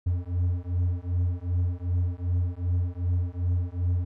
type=beating tone pair; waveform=triangle; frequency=87.31 / 89.91 Hz; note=F2 / F#2; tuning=0 / -49 cents; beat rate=2.6 Hz; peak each=-25 dBFS; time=0.06-4.05 s; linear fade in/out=10 ms; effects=none